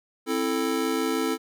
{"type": "chord", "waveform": "square", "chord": "A minor", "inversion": "first", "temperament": "just", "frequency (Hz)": [264, 330, 440], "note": ["C4", "E4", "A4"], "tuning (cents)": [16, 2, 0], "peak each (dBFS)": -29, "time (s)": [0.26, 1.38], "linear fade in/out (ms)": 50, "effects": []}